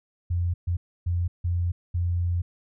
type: tone bursts at uneven times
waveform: sine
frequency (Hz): 87.31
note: F2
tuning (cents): 0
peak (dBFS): -22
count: 5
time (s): 0.3-0.54 / 0.67-0.77 / 1.06-1.28 / 1.44-1.72 / 1.94-2.42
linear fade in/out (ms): 10
effects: none